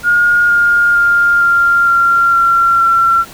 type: tone with pitch steps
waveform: sine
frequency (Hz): 1426 / 1414.5 / 1403.1 / 1391.8 / 1380.6 / 1369.5 / 1358.5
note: F6 / F6 / F6 / F6 / F6 / F6 / F6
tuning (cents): +36 / +22 / +8 / -6 / -20 / -34 / -48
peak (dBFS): -7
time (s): 0.03-3.25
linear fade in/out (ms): 50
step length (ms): 460
effects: pink hiss -34 dBFS RMS until 3.33 s